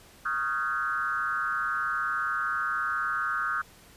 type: tone with frequency modulation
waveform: sine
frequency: 1383 Hz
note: F6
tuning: 17 cents flat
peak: -26 dBFS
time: 0.25-3.62 s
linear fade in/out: 10 ms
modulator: 139 Hz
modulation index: 1.4
effects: pink hiss -54 dBFS RMS until 3.96 s + resampled to 32000 Hz